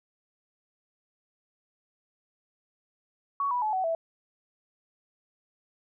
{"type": "tone with pitch steps", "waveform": "sine", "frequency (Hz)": [1120, 980.7, 858.7, 751.8, 658.3], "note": ["C#6", "B5", "A5", "F#5", "E5"], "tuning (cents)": [18, -12, -42, 27, -3], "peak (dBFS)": -25, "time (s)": [3.4, 3.95], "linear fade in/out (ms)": 2, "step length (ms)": 110, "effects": []}